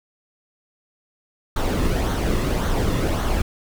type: noise with flanger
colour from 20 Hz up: brown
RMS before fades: -21 dBFS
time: 1.56-3.42 s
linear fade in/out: 5 ms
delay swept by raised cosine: 0.39 to 1.32 ms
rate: 1.8 Hz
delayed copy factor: -0.5
effects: none